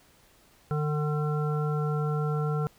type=harmonic tone; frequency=150.2 Hz; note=D3; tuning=39 cents sharp; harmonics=1 / 3 / 5 / 7 / 9; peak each=-26 / -33 / -39 / -45 / -37 dBFS; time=0.71-2.67 s; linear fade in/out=0 ms; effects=pink hiss -60 dBFS RMS until 2.78 s

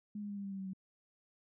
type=tone with pitch steps; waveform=sine; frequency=208.2 / 205.3 / 202.5 / 199.72 / 196.97 / 194.26 / 191.58 / 188.95 Hz; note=G#3 / G#3 / G#3 / G3 / G3 / G3 / G3 / F#3; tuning=+5 / -20 / -43 / +33 / +9 / -15 / -39 / +37 cents; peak=-39 dBFS; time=0.15-0.734 s; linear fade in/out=5 ms; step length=73 ms; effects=none

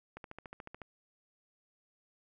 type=click train; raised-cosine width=0.5 ms; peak=-30 dBFS; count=10; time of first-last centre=0.17-0.817 s; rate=13.9 Hz; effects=none

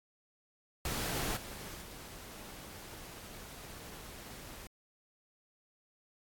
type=noise with level steps; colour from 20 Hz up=pink; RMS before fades=-36 / -46 / -49 dBFS; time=0.85-4.67 s; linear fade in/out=2 ms; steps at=1.36 / 1.81 s; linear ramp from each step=10 ms; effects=AAC 64 kbps

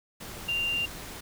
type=tone in noise; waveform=sine; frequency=2785 Hz; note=F7; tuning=5 cents flat; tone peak=-26 dBFS; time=0.48-0.86 s; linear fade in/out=10 ms; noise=pink; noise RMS=-41 dBFS; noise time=0.2-1.21 s; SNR=+12 dB; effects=none

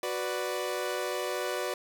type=chord; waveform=sawtooth; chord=B minor; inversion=second; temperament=equal; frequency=370 / 493.9 / 587.3 Hz; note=F#4 / B4 / D5; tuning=0 / 0 / 0 cents; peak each=-31 dBFS; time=0.03-1.74 s; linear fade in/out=2 ms; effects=none

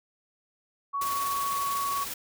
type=tone; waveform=sine; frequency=1119 Hz; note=C#6; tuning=16 cents sharp; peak=-27 dBFS; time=0.93-2.05 s; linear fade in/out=20 ms
type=noise with tremolo; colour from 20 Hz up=white; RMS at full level=-34 dBFS; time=1.01-2.14 s; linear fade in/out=5 ms; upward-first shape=triangle; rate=20 Hz; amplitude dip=40%
effects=none

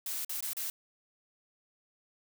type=noise with dropouts; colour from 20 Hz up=blue; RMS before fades=-36 dBFS; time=0.06-0.7 s; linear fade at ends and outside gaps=2 ms; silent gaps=0.248-0.294 / 0.407-0.425 / 0.533-0.568 s; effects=none

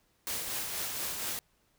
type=noise with tremolo; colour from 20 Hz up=white; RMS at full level=-34 dBFS; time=0.27-1.39 s; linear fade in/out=0 ms; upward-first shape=triangle; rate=4.2 Hz; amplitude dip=40%; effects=pink hiss -71 dBFS RMS until 1.78 s

